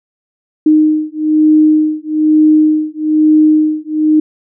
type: beating tone pair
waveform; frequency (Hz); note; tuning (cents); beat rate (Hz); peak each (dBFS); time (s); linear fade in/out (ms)
sine; 307.8 / 308.9; D#4 / D#4; -19 / -12; 1.1; -10; 0.66-4.2; 5
effects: none